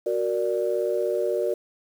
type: chord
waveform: sine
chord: Gb augmented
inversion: none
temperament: equal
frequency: 370 / 466.2 / 587.3 Hz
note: Gb4 / Bb4 / D5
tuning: 0 / 0 / 0 cents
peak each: -26 dBFS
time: 0.06-1.54 s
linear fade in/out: 5 ms
effects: tanh soft clip ceiling -12 dBFS + 8-bit